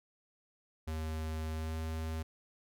square tone with pitch glide, 79 to 80.06 Hz, D#2 to D#2, +27 to +50 cents, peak -36 dBFS, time 0.87-2.23 s, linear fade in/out 10 ms, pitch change +23 cents, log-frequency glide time 1.52-1.77 s, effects none

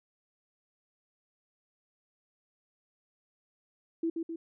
sine tone with echo, 330 Hz, E4, 2 cents sharp, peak -27 dBFS, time 4.03-4.1 s, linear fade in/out 5 ms, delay 130 ms, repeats 2, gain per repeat -4 dB, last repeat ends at 4.36 s, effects none

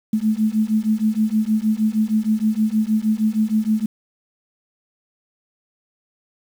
sine beating tone pair, 213.7 / 220.1 Hz, G#3 / A3, +50 / +1 cents, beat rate 6.4 Hz, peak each -19 dBFS, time 0.13-3.86 s, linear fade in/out 5 ms, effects 7-bit

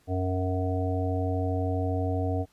harmonic tone, 92.5 Hz, F#2, in tune, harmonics 1 / 3 / 5 / 7 / 8, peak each -27 / -32 / -34 / -35 / -36 dBFS, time 0.07-2.46 s, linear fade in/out 50 ms, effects pink hiss -65 dBFS RMS until 2.52 s + resampled to 32000 Hz

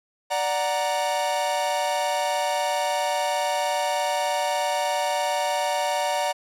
45% pulse chord, D augmented, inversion none, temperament equal, 587.3 / 740 / 932.3 Hz, D5 / F#5 / A#5, 0 / 0 / 0 cents, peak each -27 dBFS, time 0.3-6.33 s, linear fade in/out 20 ms, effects low-pass 12000 Hz 12 dB/octave

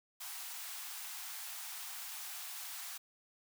white high-pass noise, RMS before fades -45 dBFS, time 0.2-2.98 s, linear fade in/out 10 ms, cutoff 690 Hz, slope 96 dB/octave, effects none

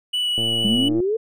triangle tone with vibrato, 2950 Hz, F#7, 6 cents flat, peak -18 dBFS, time 0.13-0.89 s, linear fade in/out 10 ms, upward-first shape triangle, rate 4.2 Hz, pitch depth 12 cents each way
click train, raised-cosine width 2 ms, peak -17 dBFS, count 72, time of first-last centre 0.38-1.003 s, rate 114 Hz
sine exponential sweep, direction up, 197.9 to 461.2 Hz, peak -18 dBFS, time 0.64-1.17 s, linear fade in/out 10 ms
effects none

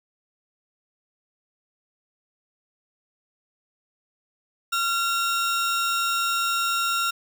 35% pulse tone pair together, 1375 / 3754 Hz, F6 / A#7, -27 / +11 cents, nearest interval octave + perfect fourth, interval 1738 cents, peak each -21 / -27 dBFS, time 4.72-7.11 s, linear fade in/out 10 ms, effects none

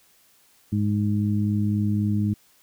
harmonic tone, 103.83 Hz, G#2, in tune, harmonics 1 / 2 / 3, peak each -23 / -23 / -31 dBFS, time 0.72-2.34 s, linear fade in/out 10 ms, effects white hiss -59 dBFS RMS until 2.62 s

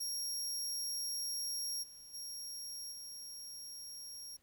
25% pulse tone with level steps, 5588 Hz, F8, in tune, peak -32 / -47 / -38 / -41 dBFS, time 0-4.37 s, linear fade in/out 10 ms, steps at 1.82 / 2.13 / 2.91 s, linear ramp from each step 20 ms, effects pink hiss -73 dBFS RMS until 4.42 s

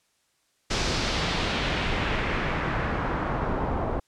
pink noise with low-pass filter sweep, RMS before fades -27 dBFS, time 0.7-4 s, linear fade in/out 10 ms, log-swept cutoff 5800 to 830 Hz, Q 1.4, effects white hiss -69 dBFS RMS until 4.07 s + low-pass 9000 Hz 12 dB/octave

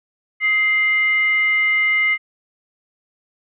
sine tone with frequency modulation, 2093 Hz, C7, in tune, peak -14 dBFS, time 0.4-2.18 s, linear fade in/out 50 ms, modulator 828 Hz, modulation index 0.28, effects none

